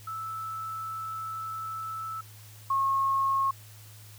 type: tone pair in turn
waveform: sine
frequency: 1314 / 1086 Hz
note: E6 / C#6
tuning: -6 / -36 cents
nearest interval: minor third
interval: 330 cents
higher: first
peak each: -33 / -23 dBFS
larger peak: second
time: 0.07-2.21 / 2.7-3.51 s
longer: first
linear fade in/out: 5 ms
effects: added 106 Hz sine -48 dBFS peak until 4.18 s + white hiss -53 dBFS RMS until 4.18 s